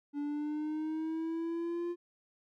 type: linear sweep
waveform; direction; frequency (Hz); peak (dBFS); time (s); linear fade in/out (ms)
triangle; up; 287.4 to 349.2; -31; 0.13-1.96; 50
effects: none